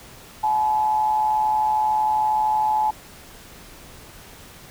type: tone with amplitude modulation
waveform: sine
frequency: 859 Hz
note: A5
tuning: 42 cents flat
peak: -15 dBFS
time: 0.43-2.91 s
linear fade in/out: 10 ms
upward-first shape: sine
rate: 133 Hz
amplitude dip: 50%
effects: pink hiss -44 dBFS RMS until 4.7 s